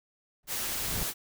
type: noise with exponential growth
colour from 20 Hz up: brown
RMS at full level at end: -30 dBFS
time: 0.43-1.03 s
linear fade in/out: 2 ms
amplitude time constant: 130 ms
type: noise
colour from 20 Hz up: white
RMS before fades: -33 dBFS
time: 0.47-1.14 s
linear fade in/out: 50 ms
effects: none